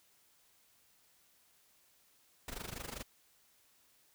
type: noise with amplitude modulation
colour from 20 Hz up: pink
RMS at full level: -41 dBFS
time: 2.48-3.03 s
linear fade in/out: 2 ms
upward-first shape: sine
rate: 25 Hz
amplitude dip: 85%
effects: white hiss -69 dBFS RMS until 4.14 s